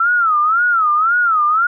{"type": "tone with vibrato", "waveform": "sine", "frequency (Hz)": 1320, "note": "E6", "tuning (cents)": 2, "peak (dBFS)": -11, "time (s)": [0, 1.67], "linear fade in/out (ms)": 5, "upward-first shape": "sine", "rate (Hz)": 1.9, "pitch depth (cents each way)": 170, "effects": []}